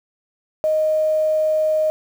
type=tone; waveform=sine; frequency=622.3 Hz; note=D#5; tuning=in tune; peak=-15 dBFS; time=0.64-1.9 s; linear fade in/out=0 ms; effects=7-bit